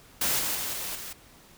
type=noise with level steps; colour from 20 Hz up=white; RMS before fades=-26 / -29 / -32 / -34 / -39 dBFS; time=0.21-1.13 s; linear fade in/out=5 ms; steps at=0.39 / 0.55 / 0.73 / 0.95 s; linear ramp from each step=2 ms; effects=pink hiss -54 dBFS RMS until 1.57 s